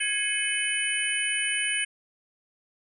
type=tone cluster; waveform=sine; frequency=1663 / 2182 / 2532 / 3005 / 9520 Hz; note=G#6 / C#7 / D#7 / F#7 / D9; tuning=+2 / -28 / +30 / +26 / +22 cents; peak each=-31 dBFS; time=0-1.85 s; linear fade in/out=10 ms; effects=none